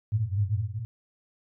pink band-pass noise, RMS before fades -28 dBFS, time 0.12-0.85 s, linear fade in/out 0 ms, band 100 to 110 Hz, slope 96 dB/octave, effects none

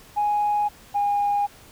sine tone pair in turn, 830.6 / 815.4 Hz, G#5 / G#5, 0 / -32 cents, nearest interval unison, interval 32 cents, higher first, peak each -18 dBFS, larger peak neither, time 0.16-0.69 / 0.94-1.47 s, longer neither, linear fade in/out 20 ms, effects tanh soft clip ceiling -15 dBFS + pink hiss -49 dBFS RMS until 1.71 s

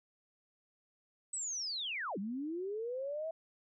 sine linear two-way sweep, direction down then up, 8170 to 185 to 658 Hz, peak -36 dBFS, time 1.33-3.31 s, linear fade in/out 5 ms, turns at 2.18 s, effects none

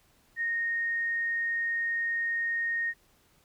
sine tone, 1855 Hz, A#6, 9 cents flat, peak -27 dBFS, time 0.36-2.94 s, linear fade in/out 50 ms, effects pink hiss -65 dBFS RMS until 3.44 s

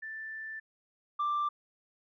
sine tone pair in turn, 1767 / 1179.3 Hz, A6 / D6, +7 / +7 cents, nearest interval perfect fifth, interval 700 cents, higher first, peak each -38 / -26 dBFS, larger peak second, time 0.02-0.6 / 1.19-1.49 s, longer first, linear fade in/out 10 ms, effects tanh soft clip ceiling -26 dBFS

